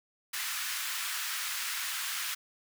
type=high-pass noise; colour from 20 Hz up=pink; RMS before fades=-35 dBFS; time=0.33-2.35 s; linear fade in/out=10 ms; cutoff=1300 Hz; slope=24 dB/octave; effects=none